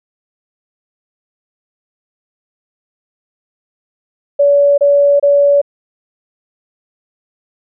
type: tone bursts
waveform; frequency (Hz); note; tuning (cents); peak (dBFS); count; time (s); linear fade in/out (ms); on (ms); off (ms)
sine; 570; C#5; +48; -6; 3; 4.39-5.616; 10; 390; 28
effects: none